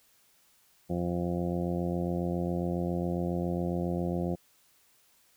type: harmonic tone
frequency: 87.31 Hz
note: F2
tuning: in tune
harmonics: 1 / 2 / 3 / 4 / 5 / 6 / 7 / 8 / 9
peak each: -37 / -31 / -39 / -35 / -46 / -38 / -44 / -41 / -50 dBFS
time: 0.89-4.36 s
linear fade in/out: 20 ms
effects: white hiss -65 dBFS RMS until 5.36 s